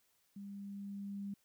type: tone with level ramp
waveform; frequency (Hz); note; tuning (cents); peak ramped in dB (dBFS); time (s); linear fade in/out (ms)
sine; 200; G3; +35; -45 to -39; 0.36-1.34; 5
effects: white hiss -75 dBFS RMS until 1.44 s